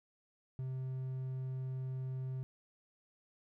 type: tone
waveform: triangle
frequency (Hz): 130.4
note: C3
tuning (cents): -5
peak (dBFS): -35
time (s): 0.59-2.43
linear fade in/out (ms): 0
effects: none